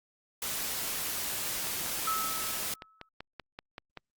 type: noise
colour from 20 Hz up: white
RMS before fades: -34 dBFS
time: 0.42-2.74 s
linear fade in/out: 2 ms
type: click train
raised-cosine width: 0.3 ms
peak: -25 dBFS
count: 13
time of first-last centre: 1.67-3.973 s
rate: 5.21 Hz
type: tone with exponential decay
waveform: sine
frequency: 1299 Hz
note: E6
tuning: 26 cents flat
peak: -27 dBFS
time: 2.07-3.09 s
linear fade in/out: 5 ms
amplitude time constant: 220 ms
effects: Opus 48 kbps